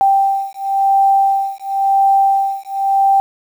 sine beating tone pair, 784 / 784.95 Hz, G5 / G5, 0 / +2 cents, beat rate 0.95 Hz, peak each -14 dBFS, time 0.01-3.2 s, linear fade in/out 0 ms, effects 7-bit

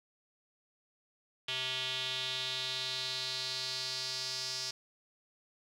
square tone with band-pass filter sweep, 129.3 Hz, C3, 20 cents flat, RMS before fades -37 dBFS, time 1.48-4.71 s, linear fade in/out 5 ms, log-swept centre 3200 to 5100 Hz, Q 4.1, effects none

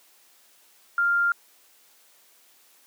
sine tone, 1396.9 Hz, F6, in tune, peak -19 dBFS, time 0.98-1.32 s, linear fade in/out 2 ms, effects white hiss -58 dBFS RMS until 2.86 s + high-pass 300 Hz 12 dB/octave

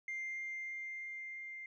sine tone with level ramp, 2101 Hz, C7, 7 cents sharp, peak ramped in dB -36 to -44 dBFS, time 0.08-1.66 s, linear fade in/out 2 ms, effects tanh soft clip ceiling -36 dBFS

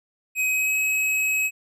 square tone with pitch glide, 2527 to 2556 Hz, D#7 to D#7, +26 to +46 cents, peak -21 dBFS, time 0.35-1.51 s, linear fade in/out 50 ms, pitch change +20 cents, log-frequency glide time 0.49-0.76 s, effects none

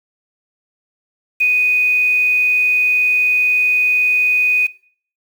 sine tone with quantisation, 2489 Hz, D#7, in tune, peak -11 dBFS, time 1.4-4.67 s, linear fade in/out 10 ms, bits 6, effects noise-tail reverb RT60 0.5 s tail -19 dB re dry

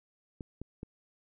clicks, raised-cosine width 3 ms, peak -27 dBFS, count 3, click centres 0.408 / 0.616 / 0.831 s, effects none

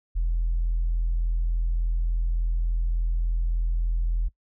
sine tone, 41.73 Hz, E1, 22 cents sharp, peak -20 dBFS, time 0.15-4.29 s, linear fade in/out 20 ms, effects noise-tail reverb RT60 0.1 s tail -21 dB re dry + tanh soft clip ceiling -18 dBFS

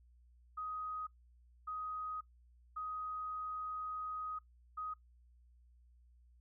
sine tone bursts at uneven times, 1254 Hz, D#6, 13 cents sharp, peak -39 dBFS, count 4, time 0.57-1.07 / 1.67-2.21 / 2.76-4.39 / 4.77-4.94 s, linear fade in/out 10 ms, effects noise-tail reverb RT60 0.1 s tail -18 dB re dry + added 60 Hz sine -62 dBFS peak until 6.4 s

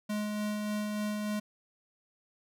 square tone with tremolo, 210 Hz, G#3, 19 cents sharp, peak -31 dBFS, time 0.09-1.4 s, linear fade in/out 10 ms, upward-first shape sine, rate 3.4 Hz, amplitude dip 25%, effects none

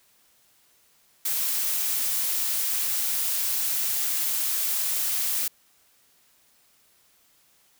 blue noise, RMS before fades -26 dBFS, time 1.25-5.48 s, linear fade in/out 5 ms, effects white hiss -62 dBFS RMS until 7.79 s

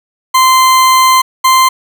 40% pulse tone pair in turn, 1038 / 1041.7 Hz, C6 / C6, -14 / -8 cents, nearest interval unison, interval 6 cents, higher second, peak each -4 dBFS, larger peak neither, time 0.34-1.22 / 1.44-1.69 s, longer first, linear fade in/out 10 ms, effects none

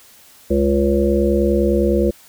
harmonic tone, 69.7 Hz, C#2, 10 cents sharp, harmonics 1 / 3 / 5 / 7 / 8, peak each -20 / -19 / -18 / -20 / -22 dBFS, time 0.5-2.11 s, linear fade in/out 10 ms, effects white hiss -47 dBFS RMS until 2.28 s

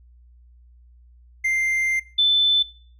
triangle / sine tone pair in turn, 2093 / 3520 Hz, C7 / A7, 0 / 0 cents, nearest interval major sixth, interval 900 cents, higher second, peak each -17 / -14 dBFS, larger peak second, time 1.44-2 / 2.18-2.63 s, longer first, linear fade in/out 10 ms, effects noise-tail reverb RT60 0.5 s tail -22 dB re dry + added 60 Hz sine -48 dBFS peak until 2.99 s

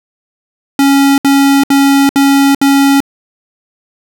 square tone bursts, 277.2 Hz, C#4, in tune, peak -6 dBFS, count 5, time 0.79-3.004 s, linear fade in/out 2 ms, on 390 ms, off 66 ms, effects none

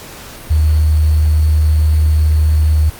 sine tone with sample-and-hold, 77 Hz, D#2, 17 cents flat, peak -8 dBFS, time 0.5-2.9 s, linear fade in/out 10 ms, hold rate 4410 Hz, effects pink hiss -33 dBFS RMS until 2.99 s + Opus 48 kbps

